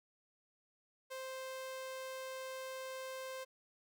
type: tone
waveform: sawtooth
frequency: 523.3 Hz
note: C5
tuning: in tune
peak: -39 dBFS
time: 1.1-3.45 s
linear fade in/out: 20 ms
effects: none